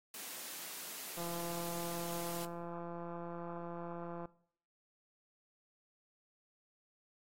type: high-pass noise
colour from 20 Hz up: white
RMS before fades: -46 dBFS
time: 0.14-2.45 s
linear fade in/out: 2 ms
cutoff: 170 Hz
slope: 24 dB/octave
type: click train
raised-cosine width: 1 ms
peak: -32 dBFS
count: 527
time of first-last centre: 1.18-4.256 s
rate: 171 Hz
effects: noise-tail reverb RT60 0.6 s tail -19 dB re dry + AAC 48 kbps